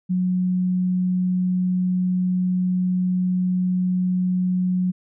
sine tone, 182.5 Hz, F#3, 24 cents flat, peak -18 dBFS, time 0.09-4.92 s, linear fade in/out 20 ms, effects none

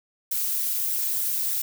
violet noise with flanger, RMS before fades -26 dBFS, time 0.31-1.62 s, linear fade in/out 5 ms, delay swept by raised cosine 0.51 to 5.81 ms, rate 3.3 Hz, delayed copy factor +0.8, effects none

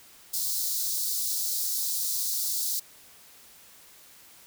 white high-pass noise, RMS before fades -29 dBFS, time 0.33-2.8 s, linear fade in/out 10 ms, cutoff 4000 Hz, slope 48 dB/octave, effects white hiss -53 dBFS RMS until 4.46 s

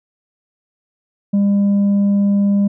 sine tone with tanh clipping, 200.9 Hz, G3, 43 cents sharp, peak -12 dBFS, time 1.33-2.68 s, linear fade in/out 10 ms, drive 3 dB, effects none

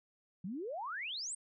sine exponential sweep, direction up, 168.6 to 8900 Hz, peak -38 dBFS, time 0.44-1.35 s, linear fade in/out 5 ms, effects none

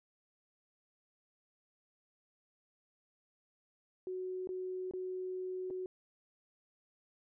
sine tone with dropouts, 370 Hz, F#4, in tune, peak -37 dBFS, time 4.07-5.86 s, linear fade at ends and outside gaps 1 ms, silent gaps 4.473-4.49 / 4.911-4.936 / 5.702-5.707 s, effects none

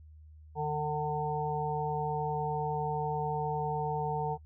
harmonic tone, 150.4 Hz, D3, 42 cents sharp, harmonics 1 / 3 / 5 / 6, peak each -35 / -35 / -35 / -35 dBFS, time 0.55-4.38 s, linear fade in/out 50 ms, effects noise-tail reverb RT60 0.1 s tail -22 dB re dry + added 77 Hz sine -50 dBFS peak until 4.45 s

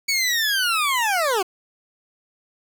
20% pulse linear sweep, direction down, 2259 to 351.3 Hz, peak -14 dBFS, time 0.08-1.43 s, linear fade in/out 10 ms, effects 7-bit

